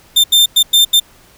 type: tone bursts at uneven times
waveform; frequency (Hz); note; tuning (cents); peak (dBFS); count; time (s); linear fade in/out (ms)
40% pulse; 3589; A7; +34; -5; 5; 0.16-0.24 / 0.32-0.46 / 0.56-0.63 / 0.73-0.85 / 0.93-1; 10
effects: pink hiss -46 dBFS RMS until 1.37 s